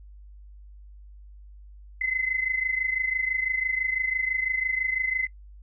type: tone pair together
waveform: sine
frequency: 2040 / 2066 Hz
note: C7 / C7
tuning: -44 / -22 cents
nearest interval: unison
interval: 22 cents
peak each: -25 / -29 dBFS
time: 2.01-5.27 s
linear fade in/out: 5 ms
effects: noise-tail reverb RT60 0.1 s tail -22 dB re dry + added 50 Hz sine -44 dBFS peak until 5.62 s